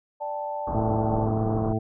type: chord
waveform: sine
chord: D suspended fourth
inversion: none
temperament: equal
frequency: 587.3 / 784 / 880 Hz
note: D5 / G5 / A5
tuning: 0 / 0 / 0 cents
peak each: -32 / -36 / -31 dBFS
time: 0.2-1.27 s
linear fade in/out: 20 ms
type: low-pass noise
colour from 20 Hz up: pink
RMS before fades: -32 dBFS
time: 0.67-1.73 s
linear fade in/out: 5 ms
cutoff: 1200 Hz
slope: 48 dB/octave
type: harmonic tone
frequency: 110 Hz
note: A2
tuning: in tune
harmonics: 1 / 2 / 3 / 4 / 6 / 7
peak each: -26 / -29 / -31 / -32 / -34 / -34 dBFS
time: 0.74-1.79 s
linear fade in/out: 10 ms
effects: none